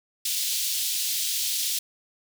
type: high-pass noise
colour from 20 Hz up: pink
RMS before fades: -27 dBFS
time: 0.25-1.79 s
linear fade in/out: 5 ms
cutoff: 3300 Hz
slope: 24 dB/octave
effects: none